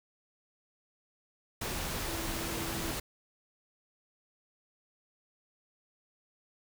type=tone in noise; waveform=sine; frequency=330.7 Hz; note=E4; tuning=6 cents sharp; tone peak=-41 dBFS; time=2.08-2.91 s; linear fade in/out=5 ms; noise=pink; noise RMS=-36 dBFS; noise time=1.61-3 s; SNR=-8 dB; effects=none